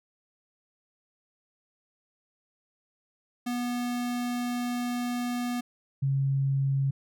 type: tone pair in turn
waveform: square / sine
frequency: 243.7 / 136.77 Hz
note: B3 / C#3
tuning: -23 / -23 cents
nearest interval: minor seventh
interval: 1000 cents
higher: first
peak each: -29 / -23 dBFS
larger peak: second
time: 3.46-5.61 / 6.02-6.91 s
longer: first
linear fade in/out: 10 ms
effects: none